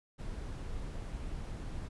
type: noise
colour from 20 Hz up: brown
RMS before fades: -40 dBFS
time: 0.18-1.89 s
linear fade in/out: 20 ms
effects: resampled to 24000 Hz